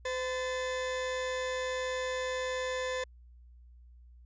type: tone pair together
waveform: 35% pulse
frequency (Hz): 512.2 / 1752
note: C5 / A6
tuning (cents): -37 / -8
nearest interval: octave + major sixth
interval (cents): 2129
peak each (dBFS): -31 / -37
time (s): 0.05-3.04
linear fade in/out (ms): 5
effects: added 60 Hz sine -52 dBFS peak until 4.25 s + resampled to 16000 Hz